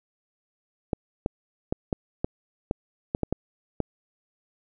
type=clicks; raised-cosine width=2 ms; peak=-11 dBFS; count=10; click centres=0.932 / 1.261 / 1.725 / 1.928 / 2.245 / 2.711 / 3.149 / 3.233 / 3.326 / 3.803 s; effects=none